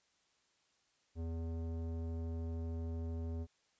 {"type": "tone with low-pass filter", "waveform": "square", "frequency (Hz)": 82.41, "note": "E2", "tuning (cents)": 0, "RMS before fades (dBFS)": -40, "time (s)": [1.15, 3.47], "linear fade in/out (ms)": 50, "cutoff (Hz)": 480, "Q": 0.94, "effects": ["white hiss -75 dBFS RMS until 3.79 s", "resampled to 16000 Hz"]}